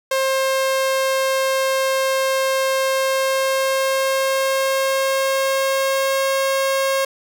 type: tone with pitch glide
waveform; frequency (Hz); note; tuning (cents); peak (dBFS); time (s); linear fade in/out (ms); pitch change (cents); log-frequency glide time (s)
sawtooth; 532 to 540; C5 to C#5; +29 to -45; -13; 0.11-7.05; 5; +26; 2.83-6.23
effects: none